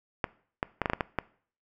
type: clicks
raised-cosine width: 0.5 ms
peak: -11 dBFS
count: 8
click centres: 0.242 / 0.629 / 0.817 / 0.858 / 0.899 / 0.934 / 1.008 / 1.187 s
effects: noise-tail reverb RT60 0.5 s tail -21 dB re dry